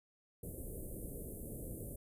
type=band-stop noise; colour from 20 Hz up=pink; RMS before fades=-45 dBFS; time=0.43-1.96 s; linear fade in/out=5 ms; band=570 to 9100 Hz; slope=48 dB/octave; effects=resampled to 32000 Hz